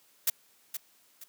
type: noise with echo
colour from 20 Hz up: blue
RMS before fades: -25 dBFS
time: 0.27-0.3 s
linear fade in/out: 5 ms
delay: 470 ms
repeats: 2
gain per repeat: -10 dB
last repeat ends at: 1.24 s
effects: white hiss -64 dBFS RMS until 1.28 s + high-pass 150 Hz 12 dB/octave